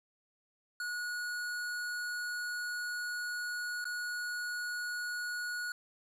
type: tone with dropouts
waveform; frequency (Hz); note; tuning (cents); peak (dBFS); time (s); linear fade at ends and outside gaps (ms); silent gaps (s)
square; 1455; F#6; -29; -36; 0.8-5.72; 2; 3.843-3.853
effects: low-pass 12000 Hz 12 dB/octave + 11-bit